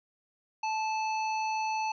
harmonic tone with a mistuned harmonic, 874 Hz, A5, 12 cents flat, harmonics 1 / 3 / 5 / 7, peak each -29 / -37 / -45 / -47 dBFS, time 0.63-1.92 s, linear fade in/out 5 ms, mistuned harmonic 7, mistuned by -41 cents, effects none

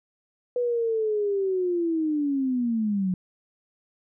sine linear sweep, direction down, 493.9 to 179.5 Hz, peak -22 dBFS, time 0.56-3.14 s, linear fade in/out 2 ms, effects none

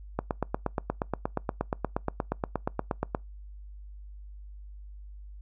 click train, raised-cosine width 1 ms, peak -13 dBFS, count 26, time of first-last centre 0.19-3.149 s, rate 8.45 Hz, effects noise-tail reverb RT60 0.2 s tail -25 dB re dry + added 50 Hz sine -42 dBFS peak until 5.41 s

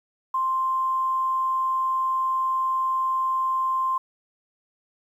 sine tone, 1050 Hz, C6, 6 cents sharp, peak -21 dBFS, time 0.34-3.98 s, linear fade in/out 5 ms, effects 9-bit

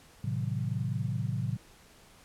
sine chord, A diminished seventh, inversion none, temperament equal, 110 / 130.81 / 155.56 / 185 Hz, A2 / C3 / Eb3 / Gb3, 0 / 0 / 0 / 0 cents, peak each -33 / -33 / -37 / -38 dBFS, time 0.24-1.57 s, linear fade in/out 5 ms, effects pink hiss -57 dBFS RMS until 2.24 s + low-pass 12000 Hz 12 dB/octave

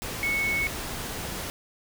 sine tone in noise, 2209 Hz, C#7, 7 cents flat, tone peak -24 dBFS, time 0.23-0.67 s, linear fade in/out 0 ms, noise pink, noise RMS -34 dBFS, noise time 0.02-1.5 s, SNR +7 dB, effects none

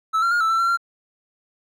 triangle tone with pitch steps, 1308 / 1374 / 1422 / 1320 / 1338 / 1361 / 1378 Hz, E6 / F6 / F6 / E6 / E6 / F6 / F6, -14 / -29 / +31 / +2 / +25 / -45 / -24 cents, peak -15 dBFS, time 0.13-0.774 s, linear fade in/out 20 ms, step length 92 ms, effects none

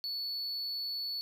triangle tone, 4435 Hz, C#8, in tune, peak -33 dBFS, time 0.04-1.21 s, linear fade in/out 0 ms, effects none

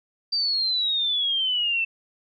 sine exponential sweep, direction down, 4699 to 2653 Hz, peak -21 dBFS, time 0.32-1.85 s, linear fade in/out 10 ms, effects none

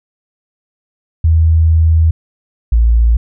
sine tone pair in turn, 80.9 / 57.32 Hz, E2 / A#1, -32 / -28 cents, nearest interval tritone, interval 596 cents, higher first, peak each -6 dBFS, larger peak neither, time 1.24-2.11 / 2.72-3.17 s, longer first, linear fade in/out 5 ms, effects none

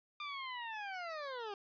20% pulse linear sweep, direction down, 1200 to 392 Hz, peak -36 dBFS, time 0.2-1.54 s, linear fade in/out 2 ms, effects resampled to 11025 Hz + 12-bit

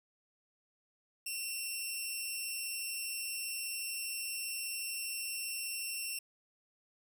10% pulse tone with amplitude modulation, 2713 Hz, E7, 49 cents sharp, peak -26 dBFS, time 1.26-6.19 s, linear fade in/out 5 ms, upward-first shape sine, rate 211 Hz, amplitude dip 45%, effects none

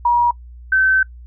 sine tone pair in turn, 957 / 1537.7 Hz, A#5 / G6, +45 / -34 cents, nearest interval minor sixth, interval 821 cents, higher second, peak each -11 dBFS, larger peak neither, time 0.05-0.31 / 0.72-1.03 s, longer second, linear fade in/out 5 ms, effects noise-tail reverb RT60 0.1 s tail -23 dB re dry + added 60 Hz sine -35 dBFS peak until 1.26 s

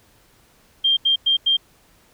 sine tone bursts at uneven times, 3186 Hz, G7, 27 cents sharp, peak -14 dBFS, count 4, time 0.84-0.97 / 1.05-1.16 / 1.26-1.37 / 1.46-1.57 s, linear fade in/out 10 ms, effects pink hiss -56 dBFS RMS until 2.13 s

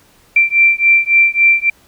sine beating tone pair, 2351 / 2354.6 Hz, D7 / D7, +1 / +4 cents, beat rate 3.6 Hz, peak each -11 dBFS, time 0.36-1.7 s, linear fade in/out 5 ms, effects pink hiss -50 dBFS RMS until 1.87 s

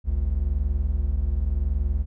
triangle tone pair together, 50.35 / 71.2 Hz, G1 / C#2, +47 / +47 cents, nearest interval tritone, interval 600 cents, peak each -23 / -21 dBFS, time 0.04-2.06 s, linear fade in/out 50 ms, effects none

